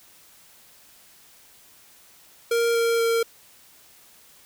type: tone with pitch steps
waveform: square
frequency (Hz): 466.2 / 463 / 459.8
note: A#4 / A#4 / A#4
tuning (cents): 0 / -12 / -24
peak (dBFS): -20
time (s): 2.51-3.23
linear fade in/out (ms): 5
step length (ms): 240
effects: white hiss -53 dBFS RMS until 4.45 s